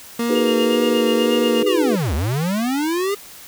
30% pulse tone with vibrato, 233.1 Hz, A#3, in tune, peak -16 dBFS, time 0.19-1.63 s, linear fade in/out 5 ms, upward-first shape sine, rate 1.9 Hz, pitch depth 23 cents each way
sine chord, G# minor seventh, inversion second, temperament equal, 311.1 / 370 / 415.3 / 493.9 Hz, D#4 / F#4 / G#4 / B4, 0 / 0 / 0 / 0 cents, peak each -23 / -25 / -22 / -20 dBFS, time 0.29-1.96 s, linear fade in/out 10 ms
sine tone with tremolo, 2830 Hz, F7, 22 cents sharp, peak -23 dBFS, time 0.35-1.79 s, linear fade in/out 2 ms, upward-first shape sine, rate 8.3 Hz, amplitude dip 90%
square linear two-way sweep, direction down then up, 412.8 to 65.41 to 412.8 Hz, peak -19 dBFS, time 1.66-3.15 s, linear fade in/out 10 ms, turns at 2.14 s
effects white hiss -40 dBFS RMS until 3.47 s

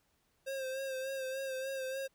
square tone with vibrato, 531 Hz, C5, 25 cents sharp, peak -37 dBFS, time 0.46-2.08 s, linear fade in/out 20 ms, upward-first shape sine, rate 3.4 Hz, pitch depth 38 cents each way, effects pink hiss -75 dBFS RMS until 2.14 s

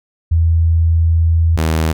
sine / sawtooth tone pair in turn, 82.41 / 79.83 Hz, E2 / D#2, 0 / +45 cents, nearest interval minor second, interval 55 cents, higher first, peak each -9 dBFS, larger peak neither, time 0.31-1.57 / 1.57-1.93 s, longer first, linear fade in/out 10 ms, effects none

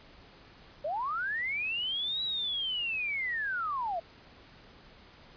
sine linear two-way sweep, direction up then down, 554.4 to 3928 to 641 Hz, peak -30 dBFS, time 0.84-4 s, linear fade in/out 10 ms, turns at 2.23 s, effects pink hiss -55 dBFS RMS until 5.36 s + resampled to 11025 Hz

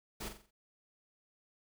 pink noise with echo, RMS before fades -42 dBFS, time 0.2-0.29 s, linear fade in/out 10 ms, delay 44 ms, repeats 5, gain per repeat -7 dB, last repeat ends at 0.51 s, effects none

